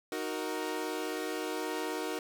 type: chord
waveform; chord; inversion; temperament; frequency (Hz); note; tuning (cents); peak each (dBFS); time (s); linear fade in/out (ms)
sawtooth; D# minor; none; equal; 311.1 / 370 / 466.2; D#4 / F#4 / A#4; 0 / 0 / 0; -34; 0.12-2.19; 2
effects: none